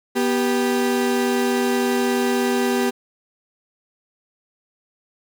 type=tone pair together; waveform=35% pulse; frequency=244.3 / 392 Hz; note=B3 / G4; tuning=-19 / 0 cents; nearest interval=minor sixth; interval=819 cents; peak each=-19 dBFS; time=0.15-2.91 s; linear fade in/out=20 ms; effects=none